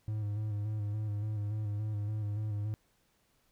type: tone with vibrato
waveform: triangle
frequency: 105.3 Hz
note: G#2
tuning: 24 cents sharp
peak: -30 dBFS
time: 0.08-2.74 s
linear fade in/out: 0 ms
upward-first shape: square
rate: 3.5 Hz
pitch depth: 35 cents each way
effects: pink hiss -72 dBFS RMS until 3.51 s